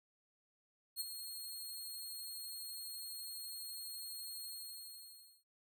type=tone with ADSR envelope; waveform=15% pulse; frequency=4272 Hz; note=C8; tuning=35 cents sharp; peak=-29 dBFS; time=0.96-5.44 s; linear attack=47 ms; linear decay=17 ms; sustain=-9 dB; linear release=980 ms; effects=none